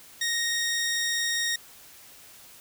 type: tone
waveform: 15% pulse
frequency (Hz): 1864.7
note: A#6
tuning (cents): 0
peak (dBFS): -19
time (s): 0.21-1.56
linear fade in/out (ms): 5
effects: white hiss -50 dBFS RMS until 2.6 s